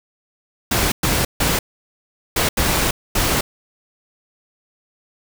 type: noise bursts at uneven times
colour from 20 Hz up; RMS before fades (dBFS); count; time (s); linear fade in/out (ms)
pink; -18; 6; 0.71-0.92 / 1.03-1.25 / 1.4-1.59 / 2.36-2.49 / 2.57-2.91 / 3.15-3.41; 5
effects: none